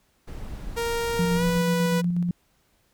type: noise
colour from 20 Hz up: brown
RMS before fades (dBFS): -35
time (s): 0.27-1.59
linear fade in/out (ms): 10
type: tone with pitch glide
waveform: sawtooth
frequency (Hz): 466.2 to 492.2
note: A#4 to B4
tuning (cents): 0 to -6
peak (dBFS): -21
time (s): 0.76-2.02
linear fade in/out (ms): 20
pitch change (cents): +94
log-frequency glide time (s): 1.35-1.44
type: tone with tremolo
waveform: sine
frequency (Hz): 174.9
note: F3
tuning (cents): +3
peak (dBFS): -20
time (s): 1.19-2.31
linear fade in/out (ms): 2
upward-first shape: square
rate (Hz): 8.2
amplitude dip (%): 30
effects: pink hiss -66 dBFS RMS until 2.93 s